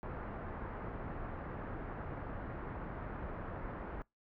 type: low-pass noise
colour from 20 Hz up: pink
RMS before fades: -43 dBFS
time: 0.03-4.02 s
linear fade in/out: 0 ms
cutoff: 1600 Hz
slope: 24 dB/octave
effects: noise-tail reverb RT60 0.2 s tail -25 dB re dry